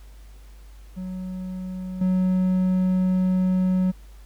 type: tone with level steps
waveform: triangle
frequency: 185 Hz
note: F#3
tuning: in tune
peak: -27 / -16 dBFS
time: 0.96-3.92 s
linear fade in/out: 20 ms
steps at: 2.01 s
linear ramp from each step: 5 ms
effects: added 50 Hz sine -42 dBFS peak until 4.25 s + pink hiss -57 dBFS RMS until 4.25 s